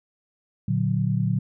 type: chord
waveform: sine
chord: Bb augmented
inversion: none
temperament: equal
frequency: 116.54 / 146.83 / 185 Hz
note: Bb2 / D3 / F#3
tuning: 0 / 0 / 0 cents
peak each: -24 / -25 / -25 dBFS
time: 0.68-1.39 s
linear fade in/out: 5 ms
effects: none